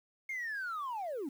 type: linear sweep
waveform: sine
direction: down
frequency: 2162 to 251.1 Hz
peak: -34 dBFS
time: 0.29-1.29 s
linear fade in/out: 5 ms
effects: tanh soft clip ceiling -32 dBFS + 10-bit